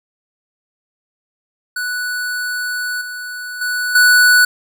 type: tone with level steps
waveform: square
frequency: 1480 Hz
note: F#6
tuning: in tune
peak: -20 / -26 / -18 / -8 dBFS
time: 1.76-4.45 s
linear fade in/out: 5 ms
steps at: 3.01 / 3.61 / 3.95 s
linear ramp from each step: 5 ms
effects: none